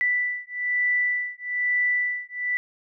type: beating tone pair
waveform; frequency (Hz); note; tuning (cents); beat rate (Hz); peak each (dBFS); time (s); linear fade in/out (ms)
sine; 1975.5 / 1976.6; B6 / B6; 0 / +1; 1.1; -25; 0.01-2.57; 0
effects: none